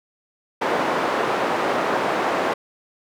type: band-pass noise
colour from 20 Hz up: white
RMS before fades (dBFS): -22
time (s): 0.61-2.54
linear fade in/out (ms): 10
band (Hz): 290 to 1000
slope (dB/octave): 12
effects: none